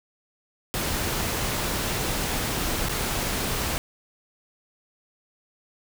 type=noise with dropouts; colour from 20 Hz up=pink; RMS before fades=-27 dBFS; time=0.74-3.78 s; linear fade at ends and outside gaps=0 ms; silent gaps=2.886-2.894 s; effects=none